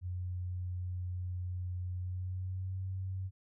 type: tone with pitch glide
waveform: sine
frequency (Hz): 90.3 to 94.35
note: F#2 to F#2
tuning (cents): -42 to +34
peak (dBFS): -35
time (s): 0.01-3.31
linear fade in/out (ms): 50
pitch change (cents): +76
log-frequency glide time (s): 1.92-2.81
effects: none